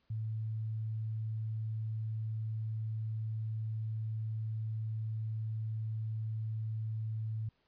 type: tone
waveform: sine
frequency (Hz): 110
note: A2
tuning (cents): 0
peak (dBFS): -34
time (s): 0.1-7.49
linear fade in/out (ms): 5
effects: pink hiss -75 dBFS RMS until 7.67 s + resampled to 11025 Hz